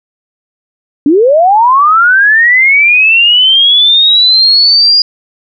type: linear sweep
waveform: sine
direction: up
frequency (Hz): 268.2 to 4882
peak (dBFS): -3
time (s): 1.06-5.02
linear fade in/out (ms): 2
effects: none